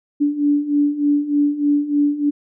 sine beating tone pair, 288.3 / 291.6 Hz, D4 / D4, -32 / -12 cents, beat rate 3.3 Hz, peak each -20 / -16 dBFS, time 0.2-2.31 s, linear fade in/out 20 ms, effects none

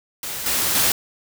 white noise with level steps, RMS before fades -29 / -21 / -18 dBFS, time 0.23-0.92 s, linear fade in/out 2 ms, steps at 0.46 / 0.75 s, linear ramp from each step 2 ms, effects none

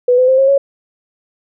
sine tone with pitch steps, 493.9 / 508.4 / 523.3 / 538.6 / 554.4 Hz, B4 / C5 / C5 / C#5 / C#5, 0 / -50 / 0 / -50 / 0 cents, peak -7 dBFS, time 0.08-0.58 s, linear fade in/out 5 ms, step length 100 ms, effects none

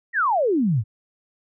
sine exponential sweep, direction down, 1950 to 96.8 Hz, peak -17 dBFS, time 0.13-0.84 s, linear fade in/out 50 ms, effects none

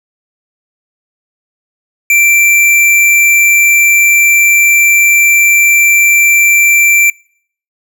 square tone, 2349 Hz, D7, in tune, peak -6 dBFS, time 2.1-7.1 s, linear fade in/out 2 ms, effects noise-tail reverb RT60 0.6 s tail -25 dB re dry

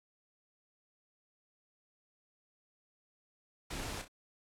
pink noise with echo, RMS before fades -41 dBFS, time 3.7-4.02 s, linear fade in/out 10 ms, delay 31 ms, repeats 2, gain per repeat -8 dB, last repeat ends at 4.082 s, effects low-pass 10000 Hz 12 dB/octave

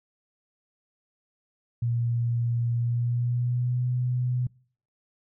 sine tone with pitch glide, 118.3 to 124.61 Hz, A#2 to B2, +26 to +16 cents, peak -23 dBFS, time 1.82-4.47 s, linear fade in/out 5 ms, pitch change +90 cents, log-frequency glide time 2.76-3.87 s, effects noise-tail reverb RT60 0.5 s tail -25 dB re dry

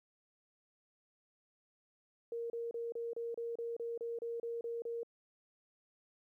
sine tone bursts, 466.4 Hz, A#4, 1 cent sharp, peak -37 dBFS, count 13, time 2.32-5.032 s, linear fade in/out 2 ms, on 180 ms, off 31 ms, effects 13-bit

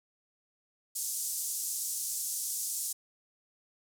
pink band-pass noise, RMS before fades -35 dBFS, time 0.95-2.93 s, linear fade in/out 10 ms, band 6400 to 13000 Hz, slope 24 dB/octave, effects none

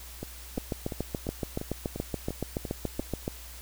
two click trains, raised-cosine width 2 ms, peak -16 / -21 dBFS, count 20 / 9, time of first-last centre 0.58-3.279 / 0.23-2.998 s, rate 7.04 / 2.89 Hz, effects added 60 Hz sine -45 dBFS peak until 3.61 s + white hiss -47 dBFS RMS until 3.61 s

